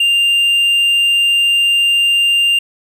triangle tone, 2794 Hz, F7, in tune, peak -8 dBFS, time 0-2.59 s, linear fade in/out 5 ms, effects none

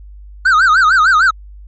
triangle tone with vibrato, 1390 Hz, F6, 9 cents flat, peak -5 dBFS, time 0.45-1.31 s, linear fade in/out 10 ms, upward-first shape sine, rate 6.6 Hz, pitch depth 220 cents each way, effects added 50 Hz sine -32 dBFS peak until 1.67 s + MP3 32 kbps

